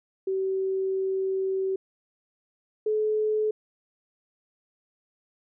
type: tone pair in turn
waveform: sine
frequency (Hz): 382.4 / 429.2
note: G4 / A4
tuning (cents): -43 / -43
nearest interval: major second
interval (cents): 200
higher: second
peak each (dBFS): -24 / -22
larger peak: second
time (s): 0.27-1.76 / 2.86-3.51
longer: first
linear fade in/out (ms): 5
effects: none